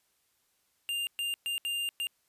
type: tone bursts at uneven times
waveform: square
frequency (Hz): 2800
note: F7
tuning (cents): +4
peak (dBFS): -31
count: 5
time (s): 0.89-1.07 / 1.19-1.34 / 1.46-1.58 / 1.65-1.89 / 2-2.07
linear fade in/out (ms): 0
effects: white hiss -73 dBFS RMS until 2.28 s + resampled to 32000 Hz